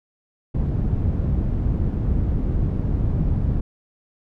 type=low-pass noise; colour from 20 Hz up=white; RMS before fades=-21 dBFS; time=0.54-3.61 s; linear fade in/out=10 ms; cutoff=110 Hz; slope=12 dB/octave; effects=none

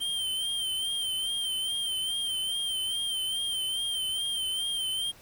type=tone with vibrato; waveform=square; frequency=3136 Hz; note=G7; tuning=in tune; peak=-29 dBFS; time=0-5.12 s; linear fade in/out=20 ms; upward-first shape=sine; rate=2.4 Hz; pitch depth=48 cents each way; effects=pink hiss -54 dBFS RMS until 5.21 s

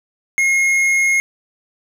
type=tone with tanh clipping; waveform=sine; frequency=2153 Hz; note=C7; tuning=49 cents sharp; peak=-14 dBFS; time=0.38-1.2 s; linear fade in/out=0 ms; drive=10 dB; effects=none

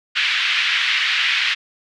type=band-pass noise; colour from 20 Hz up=pink; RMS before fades=-19 dBFS; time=0.15-1.55 s; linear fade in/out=20 ms; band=1800 to 3600 Hz; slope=24 dB/octave; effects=none

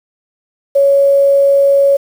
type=tone with quantisation; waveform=sine; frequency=557 Hz; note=C#5; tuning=8 cents sharp; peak=-6 dBFS; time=0.75-1.97 s; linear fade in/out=10 ms; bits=6; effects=none

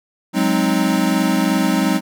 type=chord; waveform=square; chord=Ab dominant seventh; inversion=third; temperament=equal; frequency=185 / 207.7 / 261.6 / 311.1 Hz; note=Gb3 / Ab3 / C4 / Eb4; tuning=0 / 0 / 0 / 0 cents; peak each=-21 dBFS; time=0.33-2.01 s; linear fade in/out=50 ms; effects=none

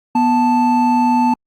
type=tone pair together; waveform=triangle; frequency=244.7 / 880 Hz; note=B3 / A5; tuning=-16 / 0 cents; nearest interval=octave + minor seventh; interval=2216 cents; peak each=-12 dBFS; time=0.15-1.34 s; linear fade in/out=5 ms; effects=Opus 48 kbps

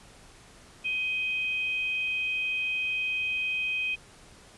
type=tone pair together; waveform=sine; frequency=2513 / 3166 Hz; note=D#7 / G7; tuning=+17 / +17 cents; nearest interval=major third; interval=400 cents; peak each=-27 / -38 dBFS; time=0.84-3.96 s; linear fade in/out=20 ms; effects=pink hiss -53 dBFS RMS until 4.57 s + resampled to 24000 Hz

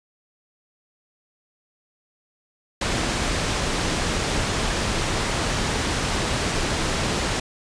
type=low-pass noise; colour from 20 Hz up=pink; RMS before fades=-24 dBFS; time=2.81-7.4 s; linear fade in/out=5 ms; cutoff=7800 Hz; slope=12 dB/octave; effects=resampled to 22050 Hz

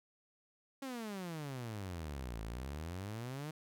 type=exponential two-way sweep; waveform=sawtooth; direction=down then up; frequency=277.2 to 53.1 to 158.3 Hz; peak=-37 dBFS; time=0.82-3.51 s; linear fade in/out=5 ms; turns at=2.42 s; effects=none

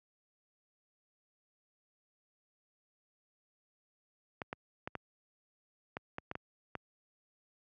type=clicks; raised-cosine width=0.5 ms; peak=-23 dBFS; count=9; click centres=4.418 / 4.529 / 4.875 / 4.953 / 5.969 / 6.184 / 6.314 / 6.354 / 6.753 s; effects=high-pass 80 Hz 12 dB/octave

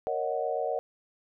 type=chord; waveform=sine; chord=D# minor seventh; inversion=second; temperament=equal; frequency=466.2 / 554.4 / 622.3 / 740 Hz; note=A#4 / C#5 / D#5 / F#5; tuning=0 / 0 / 0 / 0 cents; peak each=-33 dBFS; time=0.07-0.79 s; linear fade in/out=0 ms; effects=none

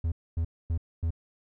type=tone bursts; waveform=triangle; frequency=82.41 Hz; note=E2; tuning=in tune; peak=-23 dBFS; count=4; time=0.04-1.106 s; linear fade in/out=5 ms; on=79 ms; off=250 ms; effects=none

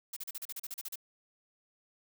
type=noise bursts; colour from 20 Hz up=blue; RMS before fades=-40 dBFS; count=12; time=0.13-0.957 s; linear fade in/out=5 ms; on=35 ms; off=37 ms; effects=none

